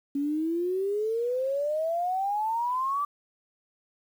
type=exponential sweep; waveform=sine; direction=up; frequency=277.2 to 1174.7 Hz; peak=-25 dBFS; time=0.15-3.05 s; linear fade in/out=5 ms; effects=9-bit